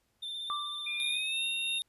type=tone with vibrato; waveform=triangle; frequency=3578 Hz; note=A7; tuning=28 cents sharp; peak=-35 dBFS; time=0.22-1.19 s; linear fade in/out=10 ms; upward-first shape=square; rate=16 Hz; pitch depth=20 cents each way
type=tone with exponential decay; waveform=sine; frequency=1174.7 Hz; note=D6; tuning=in tune; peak=-30 dBFS; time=0.5-1.15 s; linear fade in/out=0 ms; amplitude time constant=140 ms
type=tone with pitch glide; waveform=sine; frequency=2412 to 2739 Hz; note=D7 to F7; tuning=+46 to -34 cents; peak=-34 dBFS; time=0.86-1.79 s; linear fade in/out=10 ms; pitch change=+220 cents; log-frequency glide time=1.08-1.44 s
type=tone with tremolo; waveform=square; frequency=3676 Hz; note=A#7; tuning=25 cents flat; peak=-32 dBFS; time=1-1.82 s; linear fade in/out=0 ms; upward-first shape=sine; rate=3 Hz; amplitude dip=25%
effects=pink hiss -75 dBFS RMS until 1.88 s + resampled to 32000 Hz